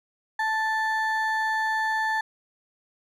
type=ring-modulated tone; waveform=triangle; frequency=1318.5 Hz; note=E6; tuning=in tune; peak=-18 dBFS; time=0.39-2.21 s; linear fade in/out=5 ms; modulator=442 Hz; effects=none